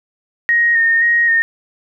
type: tone with vibrato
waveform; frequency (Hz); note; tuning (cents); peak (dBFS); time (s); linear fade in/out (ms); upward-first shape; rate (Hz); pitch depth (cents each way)
sine; 1856; A#6; -8; -10; 0.49-1.42; 0; square; 1.9; 20
effects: none